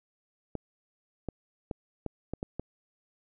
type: clicks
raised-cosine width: 2 ms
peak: -20 dBFS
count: 7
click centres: 0.553 / 1.287 / 1.712 / 2.063 / 2.336 / 2.429 / 2.596 s
effects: none